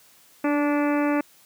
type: harmonic tone with a mistuned harmonic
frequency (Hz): 290.8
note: D4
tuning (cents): -17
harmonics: 1 / 2 / 3 / 4 / 5 / 6 / 7 / 8 / 9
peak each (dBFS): -21 / -27 / -31 / -33 / -35 / -37 / -38 / -39 / -40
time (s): 0.44-1.21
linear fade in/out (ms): 5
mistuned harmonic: 1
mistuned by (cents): +15
effects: white hiss -55 dBFS RMS until 1.45 s + high-pass 100 Hz 12 dB/octave